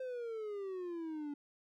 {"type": "exponential sweep", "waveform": "triangle", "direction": "down", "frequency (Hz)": [523.3, 285], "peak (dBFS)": -37, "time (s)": [0, 1.34], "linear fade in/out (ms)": 5, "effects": []}